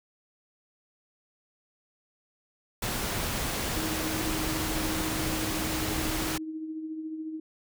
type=noise; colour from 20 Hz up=pink; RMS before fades=-31 dBFS; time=2.82-6.38 s; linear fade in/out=5 ms
type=tone with tremolo; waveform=sine; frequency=315.4 Hz; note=D#4; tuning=24 cents sharp; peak=-31 dBFS; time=3.76-7.4 s; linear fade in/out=5 ms; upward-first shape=triangle; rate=14 Hz; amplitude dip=50%
effects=none